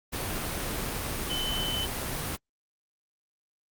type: tone in noise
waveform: sine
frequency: 3040 Hz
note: F#7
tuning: 46 cents sharp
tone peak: -30 dBFS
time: 1.29-1.87 s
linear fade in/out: 20 ms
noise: pink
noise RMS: -32 dBFS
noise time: 0.12-2.37 s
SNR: -1 dB
effects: Opus 32 kbps